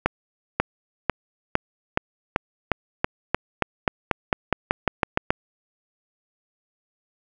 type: accelerating click train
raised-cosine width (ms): 0.5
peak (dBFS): -3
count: 19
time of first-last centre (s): 0.06-5.305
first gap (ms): 540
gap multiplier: 0.92
effects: none